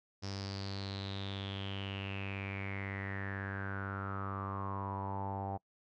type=tone with low-pass filter sweep; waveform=sawtooth; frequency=98 Hz; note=G2; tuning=in tune; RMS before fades=-40 dBFS; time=0.22-5.58 s; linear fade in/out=20 ms; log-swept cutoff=5300 to 780 Hz; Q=8.5; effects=noise-tail reverb RT60 0.1 s tail -25 dB re dry